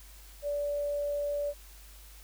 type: tone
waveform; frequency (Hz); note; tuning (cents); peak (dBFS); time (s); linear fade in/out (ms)
sine; 579; D5; -25; -29; 0.42-1.54; 50
effects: added 50 Hz sine -50 dBFS peak until 2.23 s + white hiss -55 dBFS RMS until 2.23 s